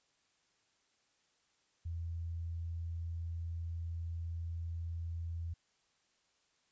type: tone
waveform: sine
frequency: 83.8 Hz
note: E2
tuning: 29 cents sharp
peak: -37 dBFS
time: 1.85-5.54 s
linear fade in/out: 10 ms
effects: white hiss -75 dBFS RMS until 6.71 s + resampled to 16000 Hz